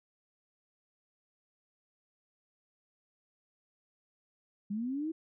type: linear sweep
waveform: sine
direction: up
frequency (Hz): 196 to 329.6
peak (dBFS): -32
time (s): 4.7-5.12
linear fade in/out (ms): 10
effects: none